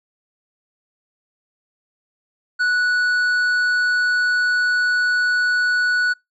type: tone with tanh clipping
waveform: triangle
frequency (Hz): 1475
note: F#6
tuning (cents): -6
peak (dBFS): -17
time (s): 2.59-6.14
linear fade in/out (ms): 20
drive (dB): 12
effects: noise-tail reverb RT60 0.2 s tail -26 dB re dry + low-pass 7000 Hz 12 dB/octave